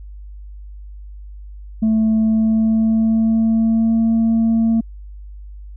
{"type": "tone with pitch glide", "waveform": "sine", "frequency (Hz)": [220, 226.3], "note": ["A3", "A3"], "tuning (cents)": [0, 49], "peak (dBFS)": -10, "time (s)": [1.82, 4.81], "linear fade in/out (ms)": 10, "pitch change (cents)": 49, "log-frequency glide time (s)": [2.17, 4.03], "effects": ["tanh soft clip ceiling -11 dBFS", "added 50 Hz sine -32 dBFS peak until 5.76 s"]}